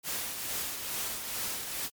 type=noise with tremolo; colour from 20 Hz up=white; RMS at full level=-33 dBFS; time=0.03-1.9 s; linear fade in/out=50 ms; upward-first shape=triangle; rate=2.3 Hz; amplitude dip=50%; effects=MP3 96 kbps